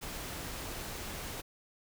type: noise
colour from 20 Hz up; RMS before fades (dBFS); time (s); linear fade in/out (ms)
pink; -41; 0.01-1.42; 20
effects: none